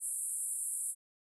white band-pass noise, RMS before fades -37 dBFS, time 0-0.95 s, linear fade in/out 50 ms, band 8100 to 11000 Hz, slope 96 dB/octave, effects none

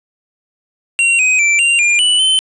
square tone with pitch steps, 2749 / 2515 / 2340 / 2776 / 2403 / 2966 / 3067 Hz, F7 / D#7 / D7 / F7 / D7 / F#7 / G7, -28 / +18 / -7 / -11 / +39 / +4 / -38 cents, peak -10 dBFS, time 0.99-2.39 s, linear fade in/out 0 ms, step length 200 ms, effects resampled to 24000 Hz + 8-bit

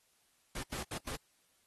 pink noise bursts at uneven times, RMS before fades -41 dBFS, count 4, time 0.55-0.63 / 0.72-0.83 / 0.91-0.98 / 1.07-1.16 s, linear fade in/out 5 ms, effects white hiss -72 dBFS RMS until 1.66 s + AAC 32 kbps

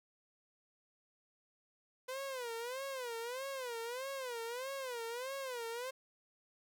sawtooth tone with vibrato, 501 Hz, B4, 25 cents sharp, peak -36 dBFS, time 2.08-5.91 s, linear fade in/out 10 ms, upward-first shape sine, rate 1.6 Hz, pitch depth 160 cents each way, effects none

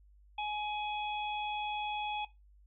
harmonic tone, 840 Hz, G#5, 19 cents sharp, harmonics 1 / 3 / 4, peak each -35 / -40 / -43 dBFS, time 0.38-2.25 s, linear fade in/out 5 ms, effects noise-tail reverb RT60 0.2 s tail -17 dB re dry + added 50 Hz sine -58 dBFS peak until 2.66 s

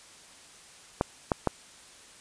clicks, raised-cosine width 1 ms, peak -9 dBFS, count 3, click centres 1.011 / 1.318 / 1.473 s, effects white hiss -52 dBFS RMS until 2.2 s + resampled to 22050 Hz

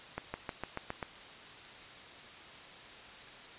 accelerating click train, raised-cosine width 0.5 ms, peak -21 dBFS, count 7, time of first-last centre 0.18-1.028 s, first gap 160 ms, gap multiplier 0.95, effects white hiss -50 dBFS RMS until 3.58 s + resampled to 8000 Hz

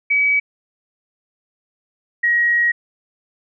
sine tone pair in turn, 2278 / 1895.7 Hz, C#7 / A#6, +47 / +29 cents, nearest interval minor third, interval 318 cents, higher first, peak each -13 dBFS, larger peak neither, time 0.1-0.4 / 2.23-2.72 s, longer second, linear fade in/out 10 ms, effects none

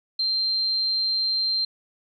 sine tone, 4154 Hz, C8, 13 cents flat, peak -21 dBFS, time 0.19-1.65 s, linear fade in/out 5 ms, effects none

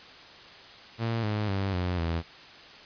sawtooth tone with pitch steps, 114.8 / 105.88 / 97.66 / 90.07 / 83.07 Hz, A#2 / G#2 / G2 / F#2 / E2, -26 / +34 / -6 / -46 / +14 cents, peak -23 dBFS, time 0.98-2.23 s, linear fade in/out 50 ms, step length 250 ms, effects white hiss -48 dBFS RMS until 2.85 s + resampled to 11025 Hz

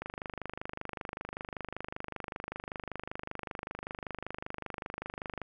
click train, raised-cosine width 0.5 ms, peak -22 dBFS, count 137, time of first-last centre 0.02-5.417 s, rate 25.2 Hz, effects none

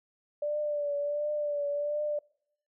sine tone with vibrato, 586 Hz, D5, 4 cents flat, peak -28 dBFS, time 0.42-2.19 s, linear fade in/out 5 ms, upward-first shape triangle, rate 1.4 Hz, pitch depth 41 cents each way, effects noise-tail reverb RT60 0.7 s tail -25 dB re dry

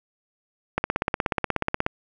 click train, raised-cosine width 0.5 ms, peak -7 dBFS, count 19, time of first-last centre 0.78-1.864 s, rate 16.6 Hz, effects none

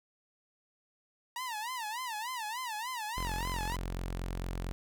sawtooth tone with vibrato, 932.3 Hz, A#5, in tune, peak -32 dBFS, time 1.36-3.76 s, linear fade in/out 2 ms, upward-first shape sine, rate 3.4 Hz, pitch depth 180 cents each way
sawtooth tone, 44.42 Hz, F1, 30 cents sharp, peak -31 dBFS, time 3.17-4.72 s, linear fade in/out 0 ms
effects none

